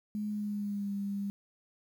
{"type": "tone with pitch glide", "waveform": "sine", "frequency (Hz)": [210, 200.1], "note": ["G#3", "G3"], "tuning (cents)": [19, 36], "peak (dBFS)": -32, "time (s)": [0.15, 1.3], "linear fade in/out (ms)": 0, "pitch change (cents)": -83, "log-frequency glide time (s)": [0.3, 0.92], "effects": ["10-bit"]}